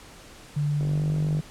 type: tone with pitch glide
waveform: sine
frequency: 146.83 to 152.98 Hz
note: D3 to D#3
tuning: 0 to -29 cents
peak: -22 dBFS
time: 0.56-1.41 s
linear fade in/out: 10 ms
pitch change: +71 cents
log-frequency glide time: 0.82-1.08 s
type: click train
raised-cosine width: 2 ms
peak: -23 dBFS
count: 29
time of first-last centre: 0.81-1.391 s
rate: 48.2 Hz
effects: pink hiss -47 dBFS RMS until 1.5 s + low-pass 10000 Hz 12 dB/octave